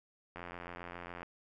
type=click train; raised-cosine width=0.5 ms; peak=-29 dBFS; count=77; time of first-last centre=0.36-1.231 s; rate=87.3 Hz; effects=none